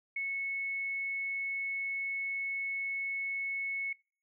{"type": "tone", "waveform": "sine", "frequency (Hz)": 2201, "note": "C#7", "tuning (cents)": -13, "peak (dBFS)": -32, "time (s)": [0.16, 3.93], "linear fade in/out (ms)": 5, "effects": ["noise-tail reverb RT60 0.4 s tail -25 dB re dry"]}